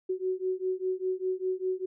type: beating tone pair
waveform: sine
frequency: 370 / 375 Hz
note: F#4 / F#4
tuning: 0 / +23 cents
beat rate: 5 Hz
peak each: -31 dBFS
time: 0.09-1.86 s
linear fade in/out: 10 ms
effects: none